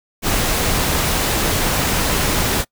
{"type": "noise", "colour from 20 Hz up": "pink", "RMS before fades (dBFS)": -18, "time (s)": [0.22, 2.65], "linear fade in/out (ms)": 50, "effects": ["noise-tail reverb RT60 0.1 s tail -25 dB re dry"]}